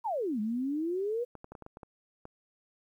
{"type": "exponential two-way sweep", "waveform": "sine", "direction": "down then up", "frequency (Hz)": [987.8, 206.3, 496.9], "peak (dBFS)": -29, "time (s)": [0.04, 1.25], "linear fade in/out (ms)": 20, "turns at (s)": 0.4}
{"type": "clicks", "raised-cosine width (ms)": 1, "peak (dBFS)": -31, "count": 9, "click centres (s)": [1.353, 1.444, 1.52, 1.552, 1.623, 1.664, 1.771, 1.832, 2.254]}
{"effects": ["11-bit"]}